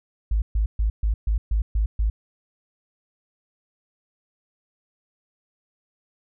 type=tone bursts; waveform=sine; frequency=53.1 Hz; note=G#1; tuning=39 cents sharp; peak=-18 dBFS; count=8; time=0.31-2.1 s; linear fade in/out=5 ms; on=110 ms; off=130 ms; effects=none